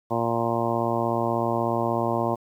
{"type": "harmonic tone", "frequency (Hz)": 116.54, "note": "A#2", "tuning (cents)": 0, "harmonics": [1, 2, 3, 4, 5, 6, 7, 8, 9], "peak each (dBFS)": [-31, -30, -29, -33, -29, -30, -33, -31, -32], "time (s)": [0.1, 2.36], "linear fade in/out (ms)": 20, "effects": ["9-bit"]}